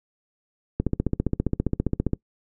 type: click train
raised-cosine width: 3 ms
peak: -9 dBFS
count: 21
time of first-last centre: 0.8-2.133 s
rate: 15 Hz
effects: noise-tail reverb RT60 0.1 s tail -23 dB re dry